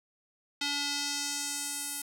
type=tone with band-pass filter sweep; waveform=square; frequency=286.5 Hz; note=D4; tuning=43 cents flat; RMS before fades=-34 dBFS; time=0.61-2.02 s; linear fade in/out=5 ms; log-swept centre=3900 to 11000 Hz; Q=1.6; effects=none